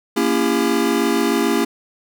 square chord, A# diminished seventh, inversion none, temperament just, 233.1 / 279.7 / 335.6 / 402.8 Hz, A#3 / C#4 / E4 / G4, 0 / +16 / +31 / +47 cents, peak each -22 dBFS, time 0.16-1.65 s, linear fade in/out 10 ms, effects none

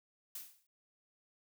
blue noise with exponential decay, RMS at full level -41 dBFS, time 0.35-0.67 s, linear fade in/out 5 ms, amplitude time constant 68 ms, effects none

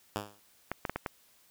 5% pulse tone with exponential decay, 103.2 Hz, G#2, 10 cents flat, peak -19 dBFS, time 0.16-0.4 s, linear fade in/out 0 ms, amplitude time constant 52 ms
clicks, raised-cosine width 0.5 ms, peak -17 dBFS, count 5, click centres 0.716 / 0.852 / 0.896 / 0.96 / 1.062 s
effects white hiss -64 dBFS RMS until 1.5 s

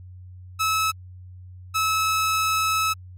sawtooth tone pair in turn, 1297 / 1297 Hz, E6 / E6, -28 / -28 cents, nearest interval unison, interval 0 cents, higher neither, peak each -16 dBFS, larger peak neither, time 0.59-0.92 / 1.74-2.94 s, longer second, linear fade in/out 20 ms, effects added 91 Hz sine -39 dBFS peak until 3.17 s + MP3 64 kbps

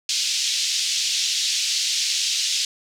white band-pass noise, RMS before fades -23 dBFS, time 0.09-2.65 s, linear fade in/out 2 ms, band 2900 to 6200 Hz, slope 24 dB/octave, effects none

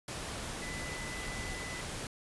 sine tone in noise, 2000 Hz, B6, 21 cents sharp, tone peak -43 dBFS, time 0.62-1.81 s, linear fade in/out 2 ms, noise pink, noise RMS -40 dBFS, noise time 0.08-2.07 s, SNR -6 dB, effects resampled to 24000 Hz

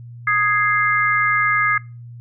sine chord, Ab major, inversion second, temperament equal, 1244.5 / 1661.2 / 2093 Hz, Eb6 / Ab6 / C7, 0 / 0 / 0 cents, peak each -19 dBFS, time 0.27-1.78 s, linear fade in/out 5 ms, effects noise-tail reverb RT60 0.3 s tail -23 dB re dry + added 119 Hz sine -34 dBFS peak until 2.2 s

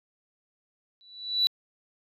sine tone with exponential growth, 3951 Hz, B7, in tune, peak -16 dBFS, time 1.01-1.47 s, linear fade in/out 0 ms, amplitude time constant 100 ms, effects tanh soft clip ceiling -16 dBFS

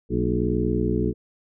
harmonic tone with a mistuned harmonic, 60.8 Hz, B1, 26 cents flat, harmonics 1 / 2 / 3 / 4 / 5 / 6 / 7, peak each -28 / -28 / -28 / -28 / -28 / -28 / -28 dBFS, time 0.09-1.14 s, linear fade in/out 50 ms, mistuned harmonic 4, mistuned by -91 cents, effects none

